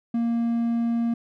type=tone; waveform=triangle; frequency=233.1 Hz; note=A#3; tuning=in tune; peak=-19 dBFS; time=0.14-1.14 s; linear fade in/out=5 ms; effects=none